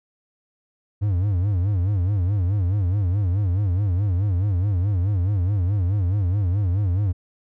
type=tone with vibrato; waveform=triangle; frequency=95.4 Hz; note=G2; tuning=47 cents flat; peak=-16 dBFS; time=1.01-7.13 s; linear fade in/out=20 ms; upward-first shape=sine; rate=4.7 Hz; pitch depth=170 cents each way; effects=none